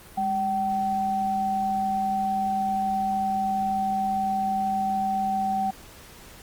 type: tone pair together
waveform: sine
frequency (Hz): 203.6 / 767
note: G#3 / G5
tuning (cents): -34 / -38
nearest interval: octave + major seventh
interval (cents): 2296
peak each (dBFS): -31 / -23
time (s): 0.17-5.71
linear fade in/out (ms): 10
effects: pink hiss -47 dBFS RMS until 6.42 s + Opus 32 kbps